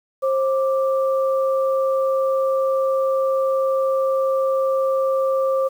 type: tone pair together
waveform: sine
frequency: 532.7 / 1174.7 Hz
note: C5 / D6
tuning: +31 / 0 cents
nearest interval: octave + major second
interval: 1369 cents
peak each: -17 / -26 dBFS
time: 0.22-5.69 s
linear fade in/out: 20 ms
effects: 8-bit